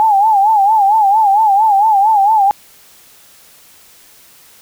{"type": "tone with vibrato", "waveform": "sine", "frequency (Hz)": 833, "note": "G#5", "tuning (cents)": 5, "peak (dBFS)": -7, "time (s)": [0, 2.51], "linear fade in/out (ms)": 0, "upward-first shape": "sine", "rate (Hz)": 4.4, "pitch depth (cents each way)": 120, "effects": ["white hiss -44 dBFS RMS until 4.61 s"]}